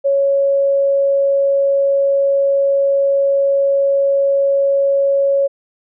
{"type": "tone", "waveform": "sine", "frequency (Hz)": 554.4, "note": "C#5", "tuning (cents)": 0, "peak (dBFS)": -11, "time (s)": [0.04, 5.48], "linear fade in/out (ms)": 20, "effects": []}